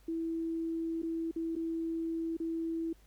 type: tone with dropouts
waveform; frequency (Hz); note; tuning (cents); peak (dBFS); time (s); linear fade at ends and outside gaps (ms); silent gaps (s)
sine; 328.5; E4; -6; -32; 0.08-2.93; 5; 1.02-1.03 / 1.313-1.36 / 1.555-1.562 / 2.369-2.4
effects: added 50 Hz sine -59 dBFS peak until 3.06 s + pink hiss -67 dBFS RMS until 3.06 s